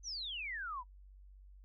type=exponential sweep; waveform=sine; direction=down; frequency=6272 to 932.3 Hz; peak=-39 dBFS; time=0.03-0.84 s; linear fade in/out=50 ms; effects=noise-tail reverb RT60 0.1 s tail -24 dB re dry + added 48 Hz sine -54 dBFS peak until 1.64 s